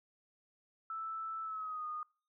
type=tone with pitch glide; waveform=sine; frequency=1318.5 to 1230.2 Hz; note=E6 to D#6; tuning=0 to -20 cents; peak=-38 dBFS; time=0.9-2.03 s; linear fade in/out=2 ms; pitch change=-120 cents; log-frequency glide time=1.43-1.86 s; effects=noise-tail reverb RT60 0.4 s tail -25 dB re dry